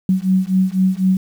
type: beating tone pair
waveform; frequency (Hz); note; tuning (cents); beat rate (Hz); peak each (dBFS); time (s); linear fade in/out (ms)
sine; 185.8 / 189.8; F#3 / F#3; +7 / +44; 4; -16; 0.09-1.17; 2
effects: 7-bit